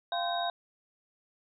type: tone cluster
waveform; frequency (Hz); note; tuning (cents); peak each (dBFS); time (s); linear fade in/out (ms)
sine; 693 / 783 / 1032 / 1546 / 3765; F5 / G5 / C6 / G6 / A#7; -14 / -2 / -24 / -24 / +16; -31 / -38 / -39 / -40 / -36; 0.12-0.5; 2
effects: none